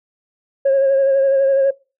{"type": "tone with vibrato", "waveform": "sine", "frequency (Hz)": 544, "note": "C#5", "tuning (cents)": -33, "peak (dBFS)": -9, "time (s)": [0.65, 1.71], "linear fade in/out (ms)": 10, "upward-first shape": "sine", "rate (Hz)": 12, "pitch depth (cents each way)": 27, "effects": ["noise-tail reverb RT60 0.3 s tail -23 dB re dry", "tanh soft clip ceiling -9 dBFS"]}